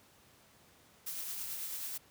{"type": "noise with tremolo", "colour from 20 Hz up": "blue", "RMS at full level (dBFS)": -39, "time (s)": [1.06, 1.98], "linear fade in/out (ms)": 10, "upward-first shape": "triangle", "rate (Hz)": 9.2, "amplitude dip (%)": 35, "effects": ["pink hiss -63 dBFS RMS until 2.1 s", "high-pass 80 Hz 12 dB/octave"]}